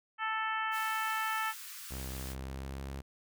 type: harmonic tone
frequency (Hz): 440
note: A4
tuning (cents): 0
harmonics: 2 / 3 / 4 / 5 / 6 / 7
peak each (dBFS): -37 / -35 / -37 / -43 / -44 / -46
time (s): 0.18-1.54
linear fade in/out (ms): 50
type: high-pass noise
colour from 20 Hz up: white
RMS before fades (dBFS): -46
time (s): 0.71-2.36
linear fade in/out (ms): 50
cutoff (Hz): 1100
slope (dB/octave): 48
type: tone with pitch glide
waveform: sawtooth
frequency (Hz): 65.8 to 67.96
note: C2 to C#2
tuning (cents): +10 to -34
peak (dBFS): -35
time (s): 1.9-3.02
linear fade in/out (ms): 20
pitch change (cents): +56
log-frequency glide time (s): 2.32-2.86
effects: none